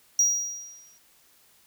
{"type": "tone with exponential decay", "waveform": "triangle", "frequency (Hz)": 5740, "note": "F8", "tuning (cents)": 47, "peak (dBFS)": -15, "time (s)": [0.19, 0.98], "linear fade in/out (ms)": 2, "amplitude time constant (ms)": 170, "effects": ["white hiss -60 dBFS RMS until 1.66 s"]}